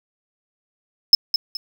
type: tone with echo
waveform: triangle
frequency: 5190 Hz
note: E8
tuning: 28 cents flat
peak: -4 dBFS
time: 1.13-1.15 s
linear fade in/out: 2 ms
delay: 210 ms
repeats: 2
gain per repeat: -10 dB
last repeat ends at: 1.57 s
effects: 7-bit